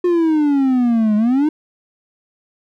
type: exponential two-way sweep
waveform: triangle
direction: down then up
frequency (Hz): 360 to 207.7 to 315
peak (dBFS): -10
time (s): 0.04-1.49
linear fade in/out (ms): 5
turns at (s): 1.16
effects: none